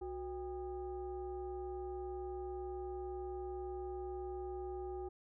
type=tone with frequency modulation; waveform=sine; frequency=367.3 Hz; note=F#4; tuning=13 cents flat; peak=-40 dBFS; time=0.01-5.09 s; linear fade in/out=10 ms; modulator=431 Hz; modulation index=0.81; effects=none